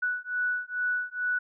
sine beating tone pair, 1477 / 1479.3 Hz, F#6 / F#6, -3 / -1 cents, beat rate 2.3 Hz, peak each -30 dBFS, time 0.02-1.39 s, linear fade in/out 10 ms, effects none

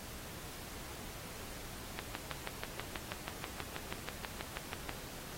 click train, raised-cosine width 0.3 ms, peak -21 dBFS, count 19, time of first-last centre 1.99-4.893 s, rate 6.2 Hz, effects pink hiss -48 dBFS RMS until 5.37 s + AAC 48 kbps

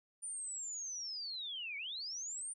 sine linear two-way sweep, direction down then up, 9260 to 2186 to 9260 Hz, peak -40 dBFS, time 0.22-2.54 s, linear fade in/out 20 ms, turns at 1.77 s, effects none

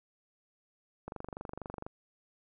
click train, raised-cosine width 1 ms, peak -26 dBFS, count 20, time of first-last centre 1.08-1.865 s, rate 24.2 Hz, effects none

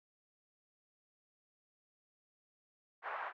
pink band-pass noise, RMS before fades -42 dBFS, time 3.02-3.33 s, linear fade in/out 50 ms, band 720 to 1800 Hz, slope 24 dB/octave, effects none

